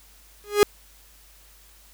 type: tone with exponential growth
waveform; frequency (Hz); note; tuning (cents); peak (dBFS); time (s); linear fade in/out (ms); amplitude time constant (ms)
45% pulse; 412.8; G#4; -10; -9; 0.44-0.63; 0; 40
effects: added 50 Hz sine -54 dBFS peak until 1.93 s + white hiss -54 dBFS RMS until 1.93 s